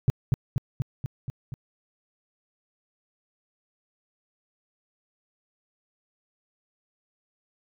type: tone with echo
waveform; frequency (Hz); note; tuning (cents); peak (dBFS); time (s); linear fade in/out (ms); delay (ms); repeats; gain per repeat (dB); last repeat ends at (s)
sine; 130; C3; -11; -13; 0.08-0.1; 0; 240; 6; -3; 1.54
effects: tanh soft clip ceiling -13 dBFS